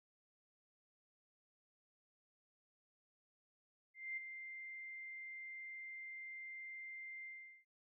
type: tone with ADSR envelope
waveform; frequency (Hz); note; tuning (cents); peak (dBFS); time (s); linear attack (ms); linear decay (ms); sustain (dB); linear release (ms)
sine; 2093; C7; 0; -39; 3.94-7.65; 230; 14; -8; 400
effects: none